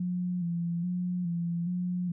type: tone with vibrato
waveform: sine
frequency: 174.9 Hz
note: F3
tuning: 3 cents sharp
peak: -28 dBFS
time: 0-2.12 s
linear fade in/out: 5 ms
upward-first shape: square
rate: 1.2 Hz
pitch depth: 42 cents each way
effects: none